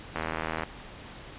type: click train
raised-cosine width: 0.5 ms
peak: -15 dBFS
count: 39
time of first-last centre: 0.16-0.634 s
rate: 80.1 Hz
effects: pink hiss -45 dBFS RMS until 1.38 s + resampled to 8000 Hz